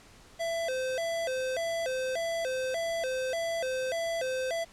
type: tone with vibrato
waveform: square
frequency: 587.3 Hz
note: D5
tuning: in tune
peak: -30 dBFS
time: 0.39-4.65 s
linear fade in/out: 20 ms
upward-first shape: square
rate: 1.7 Hz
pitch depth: 220 cents each way
effects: pink hiss -55 dBFS RMS until 4.72 s + low-pass 9000 Hz 12 dB/octave